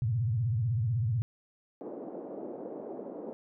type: tone with vibrato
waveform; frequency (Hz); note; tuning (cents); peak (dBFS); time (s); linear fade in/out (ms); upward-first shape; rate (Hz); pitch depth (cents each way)
sine; 115; A#2; -23; -26; 0.02-1.22; 0; sine; 16; 220
type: band-pass noise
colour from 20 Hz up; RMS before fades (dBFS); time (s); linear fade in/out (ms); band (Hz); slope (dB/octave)
white; -41; 1.81-3.33; 0; 240 to 550; 24
effects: none